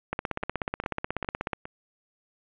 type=two click trains; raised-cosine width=0.5 ms; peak=-13 / -22 dBFS; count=24 / 4; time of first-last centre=0.13-1.532 / 0.43-1.654 s; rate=16.4 / 2.45 Hz; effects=resampled to 8000 Hz + 7-bit